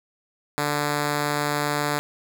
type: tone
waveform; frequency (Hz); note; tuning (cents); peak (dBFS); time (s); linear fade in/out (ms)
5% pulse; 146.83; D3; 0; -11; 0.58-1.99; 0
effects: none